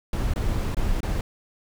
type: noise with dropouts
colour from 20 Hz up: brown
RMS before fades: -24 dBFS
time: 0.13-1.21 s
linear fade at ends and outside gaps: 2 ms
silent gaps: 0.337-0.359 / 0.747-0.768 / 1.005-1.03 s
effects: none